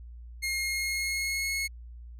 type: tone with pitch glide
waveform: sawtooth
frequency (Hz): 2140 to 2177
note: C7 to C#7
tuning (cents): +38 to -32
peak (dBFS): -25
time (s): 0.42-1.68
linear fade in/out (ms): 20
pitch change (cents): +30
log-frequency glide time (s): 0.56-1.51
effects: added 59 Hz sine -42 dBFS peak until 2.19 s + resampled to 32000 Hz